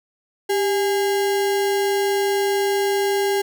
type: tone with sample-and-hold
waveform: sine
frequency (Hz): 395.4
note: G4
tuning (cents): +15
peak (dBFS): -17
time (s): 0.49-3.42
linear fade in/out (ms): 10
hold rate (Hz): 1225
effects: none